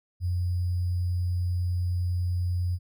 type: tone with sample-and-hold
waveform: sine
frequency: 89 Hz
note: F2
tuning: 33 cents sharp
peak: -24 dBFS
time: 0.2-2.79 s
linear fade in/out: 50 ms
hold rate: 4900 Hz
effects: none